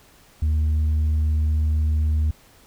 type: tone with tanh clipping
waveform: sine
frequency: 77 Hz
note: D#2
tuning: 17 cents flat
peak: -18 dBFS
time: 0.42-2.31 s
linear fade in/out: 5 ms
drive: 2 dB
effects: pink hiss -53 dBFS RMS until 2.66 s